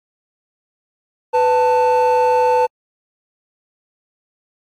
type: tone pair together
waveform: triangle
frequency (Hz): 498.2 / 886.3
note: B4 / A5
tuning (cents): +15 / +12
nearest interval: minor seventh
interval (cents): 997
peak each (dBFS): -12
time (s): 1.33-2.67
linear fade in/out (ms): 20
effects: tanh soft clip ceiling -3 dBFS + AAC 64 kbps